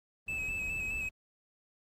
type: noise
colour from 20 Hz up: brown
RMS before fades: -45 dBFS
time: 0.26-1.11 s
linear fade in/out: 50 ms
type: tone with vibrato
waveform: triangle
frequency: 2587 Hz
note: E7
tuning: 33 cents flat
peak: -32 dBFS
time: 0.28-1.09 s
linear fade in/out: 5 ms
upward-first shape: square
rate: 4.8 Hz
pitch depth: 27 cents each way
effects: none